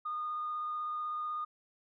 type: tone with vibrato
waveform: sine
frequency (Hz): 1225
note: D#6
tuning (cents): -27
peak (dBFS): -33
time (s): 0.05-1.45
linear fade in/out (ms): 10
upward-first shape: triangle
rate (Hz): 16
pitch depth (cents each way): 11
effects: tanh soft clip ceiling -29 dBFS